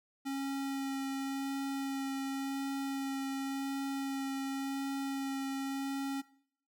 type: tone with vibrato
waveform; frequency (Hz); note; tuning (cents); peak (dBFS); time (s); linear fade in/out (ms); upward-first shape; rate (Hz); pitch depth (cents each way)
square; 272.5; C#4; -29; -35; 0.25-6.22; 20; sine; 0.91; 10
effects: noise-tail reverb RT60 0.6 s tail -20 dB re dry